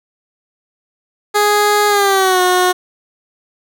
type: tone with pitch glide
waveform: 15% pulse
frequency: 415.3 to 363.6 Hz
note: G#4 to F#4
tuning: 0 to -30 cents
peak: -4 dBFS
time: 1.34-2.73 s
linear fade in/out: 20 ms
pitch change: -230 cents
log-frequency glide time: 1.88-2.41 s
effects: none